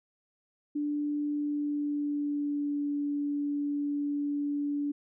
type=tone with pitch glide; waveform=sine; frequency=293.7 to 288.8 Hz; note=D4 to D4; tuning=0 to -29 cents; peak=-28 dBFS; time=0.75-4.92 s; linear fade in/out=10 ms; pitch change=-29 cents; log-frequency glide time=1.3-2.91 s; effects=none